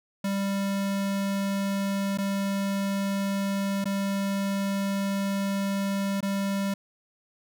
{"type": "tone with dropouts", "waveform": "square", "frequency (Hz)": 197.3, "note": "G3", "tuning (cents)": 11, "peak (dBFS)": -26, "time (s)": [0.24, 6.74], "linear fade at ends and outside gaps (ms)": 5, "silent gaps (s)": [[2.175, 2.184], [3.843, 3.855], [6.207, 6.227]], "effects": []}